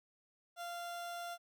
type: tone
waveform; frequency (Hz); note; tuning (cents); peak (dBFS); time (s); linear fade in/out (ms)
30% pulse; 693; F5; -14; -39; 0.56-1.38; 50
effects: none